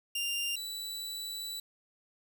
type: tone pair in turn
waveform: sawtooth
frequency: 2794 / 3951 Hz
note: F7 / B7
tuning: 0 / 0 cents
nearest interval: tritone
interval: 600 cents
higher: second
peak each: -28 / -34 dBFS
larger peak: first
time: 0.15-0.56 / 0.56-1.6 s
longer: second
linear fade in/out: 5 ms
effects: 10-bit